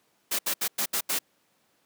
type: noise bursts at uneven times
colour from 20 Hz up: white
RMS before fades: -27 dBFS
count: 6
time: 0.31-0.39 / 0.46-0.54 / 0.61-0.68 / 0.78-0.86 / 0.93-1.01 / 1.09-1.19 s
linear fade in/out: 10 ms
effects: pink hiss -68 dBFS RMS until 1.85 s + high-pass 200 Hz 12 dB/octave